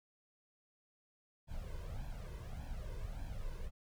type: noise with flanger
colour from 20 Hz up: brown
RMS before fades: -43 dBFS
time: 1.47-3.71 s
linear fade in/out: 50 ms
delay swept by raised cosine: 1.2 to 1.98 ms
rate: 1.7 Hz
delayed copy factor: +0.8
effects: none